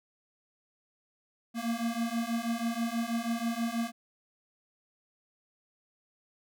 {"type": "beating tone pair", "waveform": "square", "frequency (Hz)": [228.8, 235], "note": ["A#3", "A#3"], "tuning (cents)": [-32, 14], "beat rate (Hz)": 6.2, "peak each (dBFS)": [-34, -33], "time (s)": [1.54, 3.92], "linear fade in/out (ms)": 50, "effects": []}